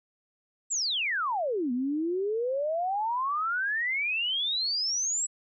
sine exponential two-way sweep, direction down then up, 7880 to 238.8 to 7880 Hz, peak -26 dBFS, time 0.7-5.27 s, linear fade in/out 20 ms, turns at 1.72 s, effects none

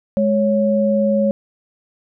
sine tone pair together, 209.2 / 554.4 Hz, G#3 / C#5, +13 / 0 cents, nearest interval octave + perfect fourth, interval 1687 cents, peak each -16 dBFS, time 0.17-1.31 s, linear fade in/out 0 ms, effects none

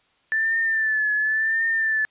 sine tone with vibrato, 1760 Hz, A6, in tune, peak -19 dBFS, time 0.32-2.05 s, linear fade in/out 0 ms, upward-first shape triangle, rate 0.93 Hz, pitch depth 61 cents each way, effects white hiss -63 dBFS RMS until 2.1 s + resampled to 8000 Hz

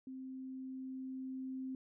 sine tone with level ramp, 261.5 Hz, C4, 1 cent flat, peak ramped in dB -44 to -39 dBFS, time 0.07-1.75 s, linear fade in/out 2 ms, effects none

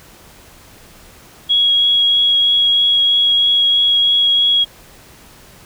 sine tone with vibrato, 3317 Hz, G#7, 3 cents flat, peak -10 dBFS, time 1.49-4.65 s, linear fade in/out 20 ms, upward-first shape triangle, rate 3.1 Hz, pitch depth 9 cents each way, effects pink hiss -43 dBFS RMS until 5.65 s

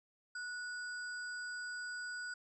sine tone with sample-and-hold, 1468 Hz, F#6, 14 cents flat, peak -40 dBFS, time 0.35-2.34 s, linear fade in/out 5 ms, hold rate 6300 Hz, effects resampled to 22050 Hz

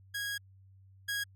sawtooth tone pair in turn, 1647 / 1647 Hz, G#6 / G#6, -15 / -15 cents, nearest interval unison, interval 0 cents, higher neither, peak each -30 / -28 dBFS, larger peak second, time 0.14-0.38 / 1.08-1.24 s, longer first, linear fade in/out 10 ms, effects added 96 Hz sine -55 dBFS peak until 1.35 s + MP3 64 kbps

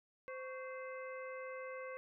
harmonic tone with a mistuned harmonic, 518 Hz, C5, 17 cents flat, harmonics 1 / 2 / 3 / 4 / 5, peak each -45 / -51 / -54 / -52 / -60 dBFS, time 0.28-1.97 s, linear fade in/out 0 ms, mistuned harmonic 2, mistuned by +130 cents, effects none

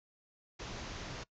pink low-pass noise, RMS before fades -44 dBFS, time 0.59-1.24 s, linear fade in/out 10 ms, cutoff 6800 Hz, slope 96 dB/octave, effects noise-tail reverb RT60 0.1 s tail -21 dB re dry

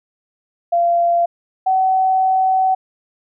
sine tone pair in turn, 688 / 756.4 Hz, F5 / F#5, -26 / +38 cents, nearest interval major second, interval 164 cents, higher second, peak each -12 dBFS, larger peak neither, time 0.72-1.26 / 1.66-2.75 s, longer second, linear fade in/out 10 ms, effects none

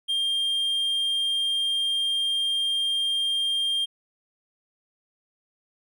triangle tone, 3200 Hz, G7, 35 cents sharp, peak -21 dBFS, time 0.08-3.86 s, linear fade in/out 20 ms, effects none

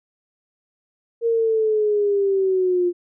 sine linear sweep, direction down, 466.2 to 349.2 Hz, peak -16 dBFS, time 1.21-2.93 s, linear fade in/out 50 ms, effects none

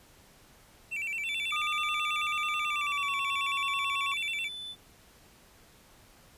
triangle tone with vibrato, 2500 Hz, D#7, 8 cents sharp, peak -30 dBFS, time 0.91-4.49 s, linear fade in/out 20 ms, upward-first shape square, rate 9.2 Hz, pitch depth 130 cents each way
triangle tone with tremolo, 3503 Hz, A7, 8 cents flat, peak -34 dBFS, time 1.24-4.76 s, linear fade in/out 50 ms, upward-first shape square, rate 0.49 Hz, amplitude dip 25%
triangle tone with pitch glide, 1216 to 1108.7 Hz, D#6 to C#6, -40 to 0 cents, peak -30 dBFS, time 1.52-4.14 s, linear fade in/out 5 ms, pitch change -160 cents, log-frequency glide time 2.63-3.17 s
effects pink hiss -58 dBFS RMS until 6.37 s + resampled to 32000 Hz

